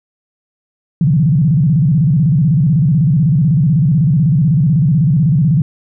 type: tone with vibrato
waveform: sine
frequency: 150.1 Hz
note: D3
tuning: 38 cents sharp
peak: -8 dBFS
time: 1.01-5.62 s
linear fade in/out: 2 ms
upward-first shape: square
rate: 16 Hz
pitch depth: 210 cents each way
effects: none